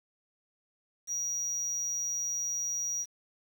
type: tone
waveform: sine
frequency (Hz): 5760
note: F#8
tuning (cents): -47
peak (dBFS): -28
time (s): 1.07-3.06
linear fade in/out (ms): 50
effects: tanh soft clip ceiling -29 dBFS + 9-bit